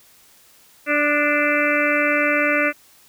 harmonic tone with a mistuned harmonic, 293.7 Hz, D4, in tune, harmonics 1 / 2 / 4 / 5 / 6 / 7 / 8 / 9, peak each -24 / -22 / -27 / -23 / -27 / -23 / -25 / -27 dBFS, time 0.86-2.73 s, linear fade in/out 50 ms, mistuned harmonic 4, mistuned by +19 cents, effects white hiss -52 dBFS RMS until 3.08 s

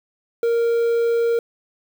triangle tone with quantisation, 466.2 Hz, A#4, in tune, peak -14 dBFS, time 0.43-1.39 s, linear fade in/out 2 ms, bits 7, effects none

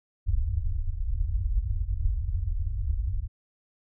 pink low-pass noise, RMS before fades -27 dBFS, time 0.26-3.28 s, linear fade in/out 20 ms, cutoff 100 Hz, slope 96 dB/octave, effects none

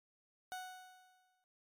30% pulse tone with exponential decay, 740 Hz, F#5, in tune, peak -38 dBFS, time 0.52-1.44 s, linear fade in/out 0 ms, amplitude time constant 200 ms, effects MP3 96 kbps

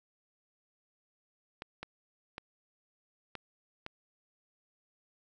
clicks, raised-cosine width 0.3 ms, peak -24 dBFS, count 5, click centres 1.621 / 1.83 / 2.381 / 3.353 / 3.864 s, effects none

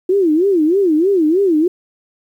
sine tone with vibrato, 349.2 Hz, F4, in tune, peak -10 dBFS, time 0.09-1.68 s, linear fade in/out 5 ms, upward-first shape sine, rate 3.2 Hz, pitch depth 250 cents each way, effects 8-bit

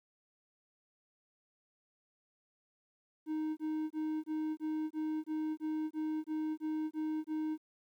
triangle tone bursts, 311.1 Hz, D#4, in tune, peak -31 dBFS, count 13, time 3.26-7.578 s, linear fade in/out 50 ms, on 310 ms, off 24 ms, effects 12-bit

